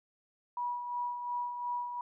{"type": "tone with tremolo", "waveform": "sine", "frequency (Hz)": 971, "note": "B5", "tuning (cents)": -30, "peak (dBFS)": -31, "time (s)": [0.57, 2.01], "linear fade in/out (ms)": 2, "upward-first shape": "sine", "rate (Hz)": 2.8, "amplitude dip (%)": 50, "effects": []}